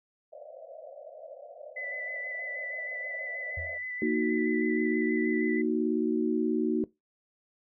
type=band-pass noise; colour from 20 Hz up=pink; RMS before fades=-46 dBFS; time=0.32-3.78 s; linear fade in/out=5 ms; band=530 to 670 Hz; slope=96 dB/octave
type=tone with vibrato; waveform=sine; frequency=1999 Hz; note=B6; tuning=20 cents sharp; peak=-34 dBFS; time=1.76-5.62 s; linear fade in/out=10 ms; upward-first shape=square; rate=6.3 Hz; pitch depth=17 cents each way
type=tone with exponential decay; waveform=sine; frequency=83.3 Hz; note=E2; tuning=19 cents sharp; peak=-33 dBFS; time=3.57-3.86 s; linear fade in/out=5 ms; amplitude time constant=62 ms
type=chord; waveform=sine; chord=D# minor; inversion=second; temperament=equal; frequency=233.1 / 311.1 / 370 Hz; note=A#3 / D#4 / F#4; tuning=0 / 0 / 0 cents; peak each=-29 dBFS; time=4.02-6.84 s; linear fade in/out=2 ms
effects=noise-tail reverb RT60 0.2 s tail -21 dB re dry